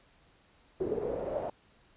brown noise with band-pass filter sweep, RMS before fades -34 dBFS, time 0.8-1.5 s, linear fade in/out 5 ms, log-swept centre 380 to 670 Hz, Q 6.3, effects pink hiss -64 dBFS RMS until 1.96 s + resampled to 8000 Hz

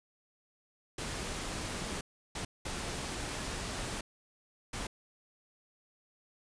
pink noise bursts at uneven times, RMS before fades -38 dBFS, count 4, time 0.98-2.01 / 2.35-2.45 / 2.65-4.01 / 4.73-4.87 s, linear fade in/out 5 ms, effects resampled to 22050 Hz

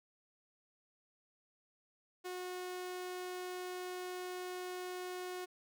sawtooth tone, 363.7 Hz, F#4, 30 cents flat, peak -37 dBFS, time 2.24-5.46 s, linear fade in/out 20 ms, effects none

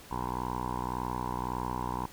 10% pulse tone with low-pass filter, 61.8 Hz, B1, 2 cents sharp, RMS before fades -34 dBFS, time 0.11-2.06 s, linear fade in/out 5 ms, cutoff 980 Hz, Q 7.4, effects pink hiss -51 dBFS RMS until 2.12 s

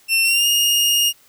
sawtooth tone with pitch glide, 2700 to 2844 Hz, E7 to F7, +41 to +31 cents, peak -11 dBFS, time 0.08-1.13 s, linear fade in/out 50 ms, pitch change +90 cents, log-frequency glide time 0.24-0.47 s, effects white hiss -53 dBFS RMS until 1.28 s

